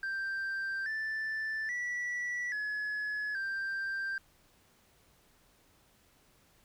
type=tone with pitch steps; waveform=sine; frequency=1573 / 1762 / 1952 / 1698 / 1577 Hz; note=G6 / A6 / B6 / G#6 / G6; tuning=+6 / +2 / -21 / +38 / +10 cents; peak=-30 dBFS; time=0.03-4.18 s; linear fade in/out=2 ms; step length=830 ms; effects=tanh soft clip ceiling -32 dBFS + pink hiss -66 dBFS RMS until 6.64 s